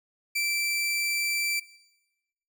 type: tone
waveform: sawtooth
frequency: 2337 Hz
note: D7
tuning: 9 cents flat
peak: -22 dBFS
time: 0.35-1.6 s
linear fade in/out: 10 ms
effects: noise-tail reverb RT60 1.0 s tail -20 dB re dry